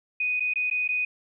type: tone with dropouts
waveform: sine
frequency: 2489 Hz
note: D#7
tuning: in tune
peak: -23 dBFS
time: 0.2-1.05 s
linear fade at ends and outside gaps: 5 ms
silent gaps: 0.398-0.404 / 0.537-0.557 / 0.701-0.711 / 0.878-0.888 s
effects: none